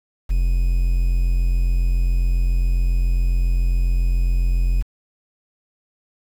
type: tone with quantisation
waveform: triangle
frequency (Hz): 43.65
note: F1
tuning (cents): 0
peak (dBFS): -13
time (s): 0.29-4.83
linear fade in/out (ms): 20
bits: 7
effects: none